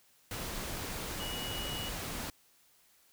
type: tone in noise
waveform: sine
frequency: 2916 Hz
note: F#7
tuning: 26 cents flat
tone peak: -40 dBFS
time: 1.2-1.89 s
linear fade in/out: 2 ms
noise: pink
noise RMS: -39 dBFS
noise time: 0.31-2.3 s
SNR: -4 dB
effects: white hiss -66 dBFS RMS until 3.12 s